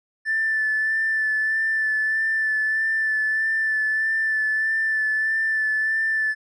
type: tone with vibrato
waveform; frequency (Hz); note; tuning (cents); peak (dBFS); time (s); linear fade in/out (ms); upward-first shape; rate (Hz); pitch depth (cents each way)
triangle; 1760; A6; 0; -16; 0.25-6.35; 50; sine; 1.6; 19
effects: tanh soft clip ceiling -17 dBFS + resampled to 22050 Hz